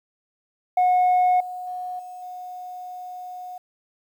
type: tone with level steps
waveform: sine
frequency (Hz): 728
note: F#5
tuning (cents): -28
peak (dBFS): -13 / -30 / -28 / -35 / -33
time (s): 0.77-3.58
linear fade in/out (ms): 5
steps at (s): 1.4 / 1.67 / 1.99 / 2.22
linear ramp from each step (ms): 5
effects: tanh soft clip ceiling -14 dBFS + 9-bit